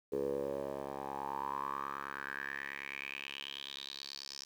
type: tone with band-pass filter sweep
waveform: 10% pulse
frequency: 69.3 Hz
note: C#2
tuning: in tune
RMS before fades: -41 dBFS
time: 0.12-4.45 s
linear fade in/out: 10 ms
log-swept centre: 440 to 5400 Hz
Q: 6.3
effects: 10-bit